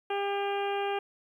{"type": "harmonic tone", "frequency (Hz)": 400.7, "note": "G4", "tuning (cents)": 38, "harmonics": [1, 2, 3, 4, 5, 6, 7, 8], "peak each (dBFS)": [-31, -32, -41, -41, -48, -42, -42, -48], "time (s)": [0.1, 0.99], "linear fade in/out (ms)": 5, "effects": ["11-bit"]}